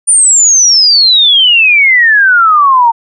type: exponential sweep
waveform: sine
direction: down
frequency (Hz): 9397 to 904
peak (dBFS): -3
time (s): 0.07-2.92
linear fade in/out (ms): 20
effects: none